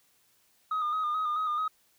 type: tone with vibrato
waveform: sine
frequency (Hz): 1238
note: D#6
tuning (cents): -9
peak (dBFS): -25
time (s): 0.71-1.68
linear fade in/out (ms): 5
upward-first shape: square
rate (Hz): 4.6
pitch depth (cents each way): 37
effects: tanh soft clip ceiling -25 dBFS + white hiss -67 dBFS RMS until 1.98 s